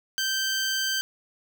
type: tone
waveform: 15% pulse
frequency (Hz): 1558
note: G6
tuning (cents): -11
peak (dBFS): -18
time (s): 0.18-1.01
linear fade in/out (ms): 0
effects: none